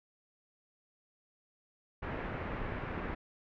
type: low-pass noise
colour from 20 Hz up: pink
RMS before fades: -39 dBFS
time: 2.02-3.15 s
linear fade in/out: 10 ms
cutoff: 2200 Hz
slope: 24 dB/octave
type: clicks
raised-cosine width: 2 ms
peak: -27 dBFS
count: 9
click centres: 2.145 / 2.191 / 2.352 / 2.535 / 2.618 / 2.722 / 2.837 / 2.978 / 3.057 s
effects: none